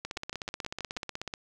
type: two click trains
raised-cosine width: 0.2 ms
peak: -19 / -18 dBFS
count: 6 / 22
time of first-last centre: 0.17-0.966 / 0.05-1.338 s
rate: 6.28 / 16.3 Hz
effects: none